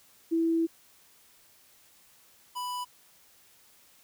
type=tone pair in turn; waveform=sine / square; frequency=329.6 / 989.9 Hz; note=E4 / B5; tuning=0 / +4 cents; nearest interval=octave + perfect fifth; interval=1904 cents; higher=second; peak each=-23 / -33 dBFS; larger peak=first; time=0.31-0.67 / 2.55-2.85 s; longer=first; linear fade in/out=20 ms; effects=white hiss -60 dBFS RMS until 4.03 s